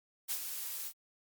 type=noise with ADSR envelope; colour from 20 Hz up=blue; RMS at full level=-33 dBFS; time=0.28-0.93 s; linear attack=30 ms; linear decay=70 ms; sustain=-7 dB; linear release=68 ms; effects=Opus 48 kbps